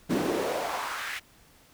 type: noise with high-pass filter sweep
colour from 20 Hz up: brown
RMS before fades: -30 dBFS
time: 0.09-1.2 s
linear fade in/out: 20 ms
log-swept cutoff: 230 to 2100 Hz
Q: 2.5
effects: pink hiss -58 dBFS RMS until 1.73 s